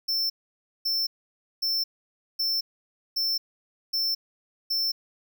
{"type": "tone bursts", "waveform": "square", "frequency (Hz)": 5350, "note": "E8", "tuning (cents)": 25, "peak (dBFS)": -24, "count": 7, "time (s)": [0.08, 4.92], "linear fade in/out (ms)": 10, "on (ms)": 220, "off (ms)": 550, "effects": []}